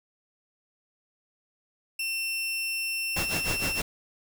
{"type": "tone", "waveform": "sawtooth", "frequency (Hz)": 2700, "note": "E7", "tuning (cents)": 41, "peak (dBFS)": -25, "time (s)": [1.99, 3.81], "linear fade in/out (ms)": 5}
{"type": "noise with tremolo", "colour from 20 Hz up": "pink", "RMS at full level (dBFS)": -29, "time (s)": [3.16, 3.82], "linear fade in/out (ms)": 5, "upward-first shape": "sine", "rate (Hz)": 6.5, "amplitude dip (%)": 85}
{"effects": []}